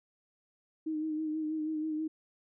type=tone with vibrato; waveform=sine; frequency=311.1 Hz; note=D#4; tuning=in tune; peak=-31 dBFS; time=0.86-2.08 s; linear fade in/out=10 ms; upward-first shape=sine; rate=6.2 Hz; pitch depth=33 cents each way; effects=none